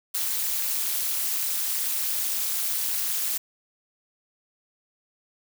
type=noise with amplitude modulation; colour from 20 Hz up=blue; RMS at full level=-23 dBFS; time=0.14-3.38 s; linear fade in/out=10 ms; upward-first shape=sine; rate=218 Hz; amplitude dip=90%; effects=none